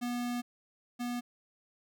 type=tone pair in turn; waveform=square; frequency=242.8 / 242.8 Hz; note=B3 / B3; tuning=-29 / -29 cents; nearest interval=unison; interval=0 cents; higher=neither; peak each=-33 / -34 dBFS; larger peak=first; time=0.01-0.42 / 0.99-1.21 s; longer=first; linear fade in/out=20 ms; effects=none